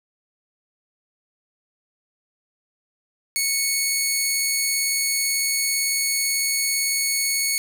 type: tone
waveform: 10% pulse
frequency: 2211 Hz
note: C#7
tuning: 5 cents flat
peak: -11 dBFS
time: 3.36-7.58 s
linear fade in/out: 0 ms
effects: none